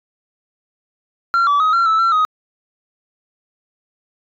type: tone with pitch steps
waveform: sine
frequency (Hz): 1372 / 1151 / 1263 / 1367 / 1311 / 1351 / 1255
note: F6 / D6 / D#6 / F6 / E6 / E6 / D#6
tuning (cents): -31 / -35 / +26 / -37 / -10 / +42 / +15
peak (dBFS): -9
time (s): 1.34-2.25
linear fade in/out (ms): 0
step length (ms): 130
effects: tanh soft clip ceiling -11 dBFS